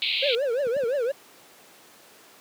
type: band-pass noise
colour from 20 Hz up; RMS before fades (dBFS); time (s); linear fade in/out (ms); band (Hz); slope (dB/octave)
white; -26; 0.02-0.35; 0; 2200 to 4200; 96
type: tone with vibrato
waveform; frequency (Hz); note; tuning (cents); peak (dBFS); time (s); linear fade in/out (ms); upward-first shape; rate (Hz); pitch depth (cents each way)
triangle; 515; C5; -28; -20; 0.22-1.12; 10; triangle; 5.8; 260
type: clicks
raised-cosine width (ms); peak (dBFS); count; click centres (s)
5; -19; 3; 0.669 / 0.766 / 0.836
effects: pink hiss -51 dBFS RMS until 2.4 s + high-pass 300 Hz 12 dB/octave